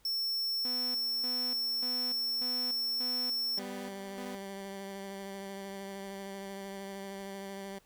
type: tone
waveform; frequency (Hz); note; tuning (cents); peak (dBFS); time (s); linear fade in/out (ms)
square; 5400; E8; +41; -31; 0.05-3.59; 2
type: tone with tremolo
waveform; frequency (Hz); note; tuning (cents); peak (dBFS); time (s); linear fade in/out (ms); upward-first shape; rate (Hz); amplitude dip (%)
sawtooth; 248.5; B3; +11; -38; 0.65-4.35; 0; square; 1.7; 75
type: tone with vibrato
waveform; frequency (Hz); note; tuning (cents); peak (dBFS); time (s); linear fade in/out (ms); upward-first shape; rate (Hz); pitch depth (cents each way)
15% pulse; 196; G3; 0; -34; 3.57-7.79; 10; sine; 13; 17
effects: pink hiss -66 dBFS RMS until 7.85 s